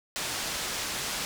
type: low-pass noise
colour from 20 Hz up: white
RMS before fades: -33 dBFS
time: 0.16-1.25 s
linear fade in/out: 0 ms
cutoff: 6900 Hz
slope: 12 dB/octave
effects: none